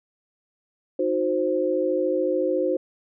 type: chord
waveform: sine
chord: C diminished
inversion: first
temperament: equal with one note detuned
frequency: 311.1 / 364.9 / 523.3 Hz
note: Eb4 / Gb4 / C5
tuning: 0 / -24 / 0 cents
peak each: -27 / -25 / -23 dBFS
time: 0.99-2.77 s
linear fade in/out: 5 ms
effects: none